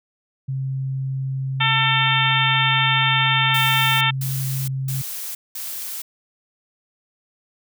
sine tone, 133.6 Hz, C3, 36 cents sharp, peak -22 dBFS, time 0.48-5.02 s, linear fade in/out 10 ms
harmonic tone, 447.9 Hz, A4, 31 cents sharp, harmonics 2 / 3 / 4 / 5 / 6 / 7 / 8, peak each -24 / -24 / -24 / -24 / -24 / -24 / -24 dBFS, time 1.6-4.11 s, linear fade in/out 10 ms
blue noise bursts, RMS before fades -30 dBFS, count 4, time 3.54-6.02 s, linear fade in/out 5 ms, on 470 ms, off 200 ms
effects none

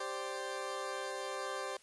20% pulse chord, G suspended fourth, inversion none, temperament equal, 392 / 523.3 / 587.3 Hz, G4 / C5 / D5, 0 / 0 / 0 cents, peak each -38 / -36 / -39 dBFS, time 0-1.77 s, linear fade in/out 5 ms, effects white hiss -63 dBFS RMS until 1.82 s + resampled to 24000 Hz

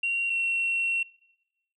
sine tone pair in turn, 2753 / 2725 Hz, F7 / F7, -25 / -43 cents, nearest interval unison, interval 18 cents, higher first, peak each -23 dBFS, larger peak neither, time 0.03-0.3 / 0.3-1.03 s, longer second, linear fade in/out 5 ms, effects noise-tail reverb RT60 1.0 s tail -22 dB re dry + tanh soft clip ceiling -20 dBFS

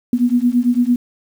sine beating tone pair, 239.3 / 248.2 Hz, A#3 / B3, +46 / +9 cents, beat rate 8.9 Hz, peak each -15 dBFS, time 0.13-0.96 s, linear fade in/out 2 ms, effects 7-bit

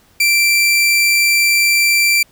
sawtooth tone, 2349 Hz, D7, in tune, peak -7 dBFS, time 0.2-2.23 s, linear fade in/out 5 ms, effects pink hiss -52 dBFS RMS until 2.31 s

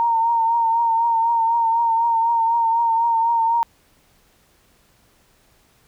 sine tone with vibrato, 920 Hz, A#5, 23 cents flat, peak -15 dBFS, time 0-3.63 s, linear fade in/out 0 ms, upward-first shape triangle, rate 4 Hz, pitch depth 41 cents each way, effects pink hiss -58 dBFS RMS until 5.87 s

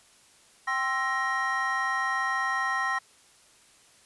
triangle tone cluster, 780 / 1055 / 1328 / 1877 Hz, G5 / C6 / E6 / A#6, -9 / +14 / +12 / +11 cents, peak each -32 / -29 / -31 / -27 dBFS, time 0.67-2.99 s, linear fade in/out 10 ms, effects white hiss -58 dBFS RMS until 4.05 s + resampled to 24000 Hz

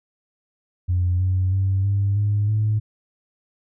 sine tone with pitch steps, 89.6 / 92.87 / 96.25 / 99.76 / 103.4 / 107.17 Hz, F2 / F#2 / G2 / G2 / G#2 / A2, +45 / +7 / -31 / +31 / -7 / -45 cents, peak -16 dBFS, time 0.88-2.8 s, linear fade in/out 20 ms, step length 320 ms, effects tanh soft clip ceiling -13 dBFS

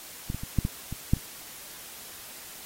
clicks, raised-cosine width 5 ms, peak -18 / -20 / -22 / -10 / -14 / -21 / -8 / -29 dBFS, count 8, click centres 0.301 / 0.346 / 0.435 / 0.587 / 0.651 / 0.926 / 1.135 / 1.168 s, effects white hiss -44 dBFS RMS until 2.65 s + AAC 48 kbps

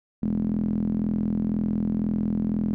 sawtooth tone with band-pass filter, 42 Hz, E1, 33 cents sharp, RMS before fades -25 dBFS, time 0.22-2.74 s, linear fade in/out 0 ms, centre 220 Hz, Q 7.6, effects none

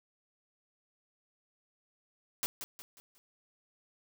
white noise with echo, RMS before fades -33 dBFS, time 2.43-2.46 s, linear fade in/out 0 ms, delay 180 ms, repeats 4, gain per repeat -8 dB, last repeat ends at 3.18 s, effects none

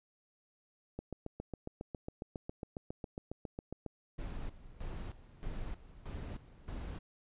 click train, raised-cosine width 2 ms, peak -27 dBFS, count 22, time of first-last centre 0.99-3.863 s, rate 7.31 Hz
brown noise with tremolo, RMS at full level -41 dBFS, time 4.18-6.99 s, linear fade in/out 10 ms, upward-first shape square, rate 1.6 Hz, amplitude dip 80%
effects resampled to 8000 Hz

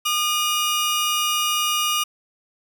sawtooth tone pair together, 1218 / 2882 Hz, D#6 / F#7, -37 / -46 cents, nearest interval octave + minor third, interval 1491 cents, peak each -19 dBFS, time 0.05-2.04 s, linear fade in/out 10 ms, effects none

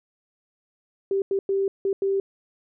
sine tone bursts at uneven times, 391.2 Hz, G4, 4 cents flat, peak -20 dBFS, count 5, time 1.11-1.22 / 1.31-1.39 / 1.49-1.68 / 1.85-1.93 / 2.02-2.2 s, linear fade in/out 2 ms, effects none

